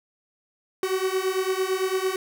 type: beating tone pair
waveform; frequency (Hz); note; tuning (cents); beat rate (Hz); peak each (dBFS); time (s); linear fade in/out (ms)
45% pulse; 372.9 / 381.8; F#4 / G4; +14 / -46; 8.9; -26; 0.83-2.16; 2
effects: 9-bit